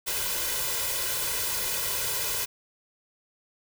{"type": "noise with comb filter", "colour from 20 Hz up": "white", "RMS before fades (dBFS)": -29, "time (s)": [0.06, 2.46], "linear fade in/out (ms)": 20, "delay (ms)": 2, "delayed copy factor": 0.85, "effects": []}